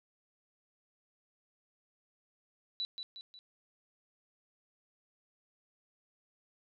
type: tone with echo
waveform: sine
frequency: 3951 Hz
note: B7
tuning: in tune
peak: -33 dBFS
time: 2.8-2.85 s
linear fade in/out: 0 ms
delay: 180 ms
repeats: 3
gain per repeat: -6 dB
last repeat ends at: 3.39 s
effects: none